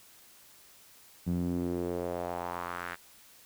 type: tone with band-pass filter sweep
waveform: sawtooth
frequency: 87.6 Hz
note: F2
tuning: 6 cents sharp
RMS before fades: -34 dBFS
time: 1.26-2.96 s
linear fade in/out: 20 ms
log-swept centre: 180 to 1700 Hz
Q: 2.4
effects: white hiss -57 dBFS RMS until 3.45 s